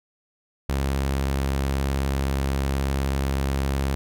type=tone with vibrato; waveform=sawtooth; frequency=68.1 Hz; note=C#2; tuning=30 cents flat; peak=-18 dBFS; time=0.69-3.95 s; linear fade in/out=0 ms; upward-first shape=sine; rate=19 Hz; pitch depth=43 cents each way; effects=none